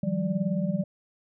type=tone cluster; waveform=sine; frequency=157.1 / 177.9 / 196 / 587 Hz; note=D#3 / F3 / G3 / D5; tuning=+17 / +32 / 0 / -1 cents; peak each=-33 / -28 / -28 / -35 dBFS; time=0.03-0.84 s; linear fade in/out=5 ms; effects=none